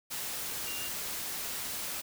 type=tone in noise; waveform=sine; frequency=2794 Hz; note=F7; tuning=in tune; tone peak=-41 dBFS; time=0.66-0.89 s; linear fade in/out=20 ms; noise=white; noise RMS=-37 dBFS; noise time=0.1-2.02 s; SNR=-7 dB; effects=none